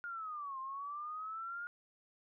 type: linear two-way sweep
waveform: sine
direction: down then up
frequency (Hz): 1429 to 1046.5 to 1429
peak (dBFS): -40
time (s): 0.04-1.67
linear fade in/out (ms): 0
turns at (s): 0.59
effects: none